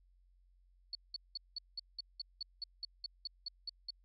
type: tone bursts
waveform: sine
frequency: 4435 Hz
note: C#8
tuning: in tune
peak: -38 dBFS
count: 15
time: 0.93-3.905 s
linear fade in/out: 2 ms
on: 21 ms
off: 190 ms
effects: added 45 Hz sine -65 dBFS peak until 4.04 s